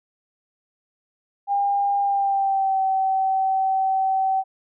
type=tone with pitch glide; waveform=sine; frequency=803 to 766.7 Hz; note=G5 to G5; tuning=+41 to -39 cents; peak=-18 dBFS; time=1.47-4.44 s; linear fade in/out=50 ms; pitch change=-80 cents; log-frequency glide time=2.01-2.81 s; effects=none